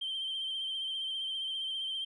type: tone with vibrato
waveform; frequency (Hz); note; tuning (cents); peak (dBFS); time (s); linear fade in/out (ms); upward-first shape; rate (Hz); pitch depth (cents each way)
sine; 3133; G7; -2; -32; 0.01-2.05; 10; triangle; 15; 43
effects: tanh soft clip ceiling -30 dBFS